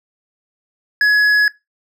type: tone with hard clipping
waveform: sine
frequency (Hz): 1686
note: G#6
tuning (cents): +26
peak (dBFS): -11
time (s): 1.01-1.48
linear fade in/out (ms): 2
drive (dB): 5
effects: noise-tail reverb RT60 0.2 s tail -20 dB re dry